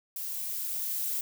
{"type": "noise with level ramp", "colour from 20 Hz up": "violet", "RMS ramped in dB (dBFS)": [-36, -31], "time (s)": [0.16, 1.21], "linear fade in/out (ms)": 2, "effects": []}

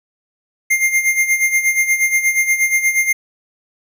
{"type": "tone with tremolo", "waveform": "square", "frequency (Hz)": 2110, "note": "C7", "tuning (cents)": 14, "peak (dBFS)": -11, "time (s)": [0.7, 3.13], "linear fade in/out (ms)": 10, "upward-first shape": "sine", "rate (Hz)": 8.4, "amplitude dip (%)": 70, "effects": []}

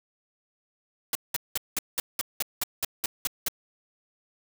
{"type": "noise bursts", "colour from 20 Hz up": "white", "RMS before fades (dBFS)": -27, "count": 12, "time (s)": [1.13, 3.484], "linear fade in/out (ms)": 2, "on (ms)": 22, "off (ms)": 190, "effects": []}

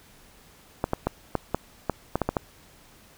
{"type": "clicks", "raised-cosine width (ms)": 1, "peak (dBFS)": -9, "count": 10, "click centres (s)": [0.841, 0.934, 1.07, 1.353, 1.546, 1.897, 2.156, 2.217, 2.29, 2.368], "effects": ["pink hiss -54 dBFS RMS until 3.17 s"]}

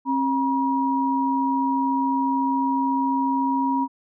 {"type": "tone pair together", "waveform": "sine", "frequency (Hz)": [268.6, 958], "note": ["C4", "A#5"], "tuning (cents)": [46, 47], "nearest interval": "octave + minor seventh", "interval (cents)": 2201, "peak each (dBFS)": [-22, -22], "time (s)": [0.05, 3.88], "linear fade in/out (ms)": 50, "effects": []}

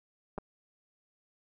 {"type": "clicks", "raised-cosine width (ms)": 1, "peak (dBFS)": -24, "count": 2, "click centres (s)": [0.379, 0.384], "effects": []}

